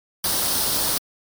white noise with comb filter, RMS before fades -22 dBFS, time 0.24-0.98 s, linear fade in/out 2 ms, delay 0.21 ms, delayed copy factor +0.55, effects MP3 96 kbps

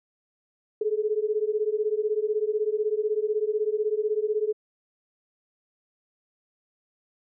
sine beating tone pair, 419.1 / 435.1 Hz, G#4 / A4, +16 / -19 cents, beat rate 16 Hz, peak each -26 dBFS, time 0.81-4.53 s, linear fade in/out 5 ms, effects none

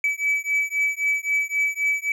triangle beating tone pair, 2292 / 2295.8 Hz, D7 / D7, -43 / -40 cents, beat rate 3.8 Hz, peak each -22 dBFS, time 0.04-2.12 s, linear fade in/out 2 ms, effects none

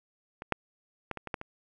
clicks, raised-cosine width 0.5 ms, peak -24 / -10 / -18 / -23 / -23 / -16 / -24 dBFS, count 7, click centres 0.421 / 0.523 / 1.113 / 1.173 / 1.273 / 1.342 / 1.414 s, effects none

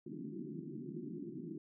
white band-pass noise, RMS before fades -45 dBFS, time 0.06-1.58 s, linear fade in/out 5 ms, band 140 to 370 Hz, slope 96 dB/octave, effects none

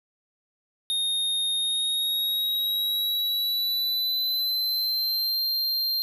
square tone with pitch glide, 3700 to 4177 Hz, A#7 to C8, -14 to -4 cents, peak -24 dBFS, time 0.9-6.02 s, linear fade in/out 0 ms, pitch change +210 cents, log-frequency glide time 1.56-5.42 s, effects 10-bit

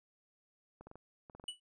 clicks, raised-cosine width 1 ms, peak -38 dBFS, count 8, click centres 0.81 / 0.87 / 0.914 / 0.956 / 1.298 / 1.35 / 1.398 / 1.44 s
square tone with exponential decay, 2953 Hz, F#7, 4 cents flat, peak -36 dBFS, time 1.48-1.6 s, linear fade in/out 5 ms, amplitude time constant 24 ms
effects resampled to 22050 Hz

